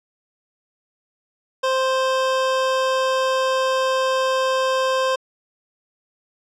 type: tone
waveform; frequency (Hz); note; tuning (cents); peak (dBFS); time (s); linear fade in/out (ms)
25% pulse; 523.3; C5; 0; -14; 1.63-5.16; 10
effects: low-pass 6000 Hz 12 dB/octave